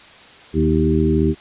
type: harmonic tone with a mistuned harmonic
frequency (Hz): 78.4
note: D#2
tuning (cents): +14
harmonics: 1 / 2 / 3 / 4 / 5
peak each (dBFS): -20 / -20 / -20 / -20 / -20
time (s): 0.53-1.35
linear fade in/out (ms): 50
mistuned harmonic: 4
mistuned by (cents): +24
effects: white hiss -43 dBFS RMS until 1.4 s + resampled to 8000 Hz